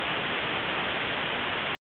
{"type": "low-pass noise", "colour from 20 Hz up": "white", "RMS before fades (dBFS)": -29, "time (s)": [0, 1.75], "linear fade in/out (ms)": 0, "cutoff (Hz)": 3400, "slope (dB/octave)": 96, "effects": ["high-pass 100 Hz 12 dB/octave", "Opus 48 kbps"]}